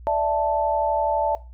sine chord, D suspended second, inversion none, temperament equal, 587.3 / 659.3 / 880 Hz, D5 / E5 / A5, 0 / 0 / 0 cents, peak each -24 / -23 / -22 dBFS, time 0.07-1.35 s, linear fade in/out 0 ms, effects noise-tail reverb RT60 0.3 s tail -19 dB re dry + added 60 Hz sine -39 dBFS peak until 1.53 s

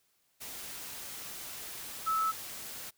sine tone in noise, 1305 Hz, E6, 18 cents flat, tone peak -27 dBFS, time 2.06-2.32 s, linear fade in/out 20 ms, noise white, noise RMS -43 dBFS, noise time 0.4-2.91 s, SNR +13 dB, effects white hiss -73 dBFS RMS until 2.97 s

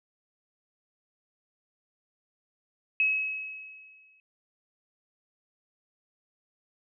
sine tone with exponential decay, 2566 Hz, E7, 47 cents flat, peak -20 dBFS, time 3-4.2 s, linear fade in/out 1 ms, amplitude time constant 260 ms, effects none

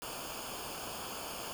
pink noise with comb filter, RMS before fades -42 dBFS, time 0.02-1.53 s, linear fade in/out 0 ms, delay 0.51 ms, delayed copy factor -0.75, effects none

